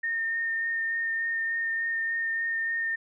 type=tone with vibrato; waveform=sine; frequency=1826 Hz; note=A#6; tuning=36 cents flat; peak=-26 dBFS; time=0.03-2.96 s; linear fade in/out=10 ms; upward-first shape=sine; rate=3.4 Hz; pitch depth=11 cents each way; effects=none